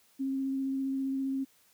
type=tone with vibrato; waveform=sine; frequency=268.8 Hz; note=C4; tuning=47 cents sharp; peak=-29 dBFS; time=0.19-1.45 s; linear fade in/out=20 ms; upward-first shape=sine; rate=15 Hz; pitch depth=11 cents each way; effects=white hiss -65 dBFS RMS until 1.73 s + high-pass 60 Hz 12 dB/octave